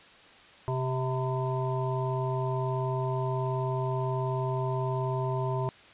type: harmonic tone with a mistuned harmonic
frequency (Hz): 130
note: C3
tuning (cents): -11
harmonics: 1 / 3 / 5 / 7 / 8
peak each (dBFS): -29 / -34 / -36 / -37 / -38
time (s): 0.68-5.69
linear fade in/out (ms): 0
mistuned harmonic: 8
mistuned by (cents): -53
effects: white hiss -53 dBFS RMS until 5.93 s + resampled to 8000 Hz